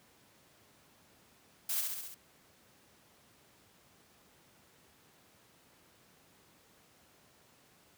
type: noise with echo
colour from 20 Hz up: blue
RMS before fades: -34 dBFS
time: 1.69-1.81 s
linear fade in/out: 5 ms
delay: 67 ms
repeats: 5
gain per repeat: -3 dB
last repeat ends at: 2.145 s
effects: pink hiss -64 dBFS RMS until 7.97 s + high-pass 100 Hz 12 dB/octave